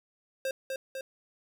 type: tone with echo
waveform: square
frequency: 531 Hz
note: C5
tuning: 25 cents sharp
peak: -30 dBFS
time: 0.45-0.51 s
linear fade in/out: 2 ms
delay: 250 ms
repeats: 2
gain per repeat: -3 dB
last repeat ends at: 1.01 s
effects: none